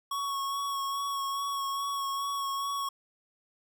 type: tone with vibrato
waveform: square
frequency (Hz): 1108.7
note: C#6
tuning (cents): 0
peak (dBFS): -31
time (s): 0.11-2.89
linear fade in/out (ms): 5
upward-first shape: sine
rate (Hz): 2.4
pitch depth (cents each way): 20
effects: none